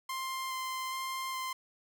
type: tone with vibrato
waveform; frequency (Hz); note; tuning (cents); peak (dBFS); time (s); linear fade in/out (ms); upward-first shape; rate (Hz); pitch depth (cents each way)
sawtooth; 1046.5; C6; 0; -31; 0.09-1.53; 5; square; 1.2; 9
effects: none